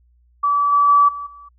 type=tone with level steps; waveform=sine; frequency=1151 Hz; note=D6; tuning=35 cents flat; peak=-14 / -11 / -9 / -26 / -38 dBFS; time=0.43-1.49 s; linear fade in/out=10 ms; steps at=0.72 / 0.88 / 1.08 / 1.26 s; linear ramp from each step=10 ms; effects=added 60 Hz sine -53 dBFS peak until 1.58 s